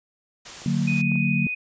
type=noise; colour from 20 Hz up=white; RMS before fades=-38 dBFS; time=0.45-1.02 s; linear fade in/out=10 ms
type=clicks; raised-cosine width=1 ms; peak=-30 dBFS; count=3; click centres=0.619 / 1.118 / 1.156 s
type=chord; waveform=sine; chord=D augmented; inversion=none; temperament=just; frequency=146.83 / 183.54 / 229.4 Hz; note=D3 / F#3 / A#3; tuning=0 / -14 / -28 cents; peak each=-24 / -24 / -25 dBFS; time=0.66-1.47 s; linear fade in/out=2 ms
type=tone; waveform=sine; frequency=2489 Hz; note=D#7; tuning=in tune; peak=-25 dBFS; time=0.87-1.55 s; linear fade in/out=10 ms
effects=resampled to 16000 Hz